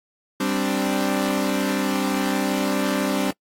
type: chord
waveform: sawtooth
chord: G suspended fourth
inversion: none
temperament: equal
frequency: 196 / 261.6 / 293.7 Hz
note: G3 / C4 / D4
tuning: 0 / 0 / 0 cents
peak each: -21 dBFS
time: 0.4-3.31 s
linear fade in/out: 5 ms
effects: noise-tail reverb RT60 0.1 s tail -24 dB re dry + AAC 64 kbps